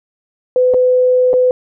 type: tone with dropouts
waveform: sine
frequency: 504 Hz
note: B4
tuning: 35 cents sharp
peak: -8 dBFS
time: 0.56-1.51 s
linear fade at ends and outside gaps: 1 ms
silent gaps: 0.738-0.743 / 1.332-1.338 s
effects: none